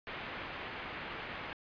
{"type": "low-pass noise", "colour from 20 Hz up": "white", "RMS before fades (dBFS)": -43, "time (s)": [0.07, 1.53], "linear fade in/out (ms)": 0, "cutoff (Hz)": 2700, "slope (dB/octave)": 24, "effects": ["resampled to 11025 Hz"]}